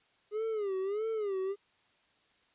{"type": "tone with vibrato", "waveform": "triangle", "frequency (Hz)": 411.2, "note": "G#4", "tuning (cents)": -17, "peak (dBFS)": -29, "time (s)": [0.31, 1.56], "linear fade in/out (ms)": 50, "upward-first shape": "sine", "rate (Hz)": 1.6, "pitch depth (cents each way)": 150, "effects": ["white hiss -69 dBFS RMS until 2.54 s", "resampled to 8000 Hz"]}